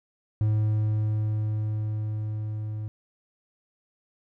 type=tone with level ramp; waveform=triangle; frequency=107.3 Hz; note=A2; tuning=43 cents flat; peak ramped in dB=-18 to -28 dBFS; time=0.41-2.88 s; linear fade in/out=0 ms; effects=none